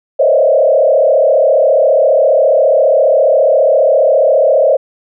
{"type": "tone with frequency modulation", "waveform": "sine", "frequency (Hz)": 581, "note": "D5", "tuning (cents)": -19, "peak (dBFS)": -6, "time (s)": [0.19, 4.77], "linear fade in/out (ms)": 10, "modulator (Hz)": 34.7, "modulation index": 2.1, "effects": []}